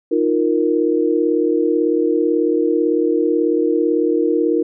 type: chord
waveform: sine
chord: Eb suspended second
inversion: none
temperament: equal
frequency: 311.1 / 349.2 / 466.2 Hz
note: Eb4 / F4 / Bb4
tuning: 0 / 0 / 0 cents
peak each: -18 dBFS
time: 0.11-4.63 s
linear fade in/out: 10 ms
effects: none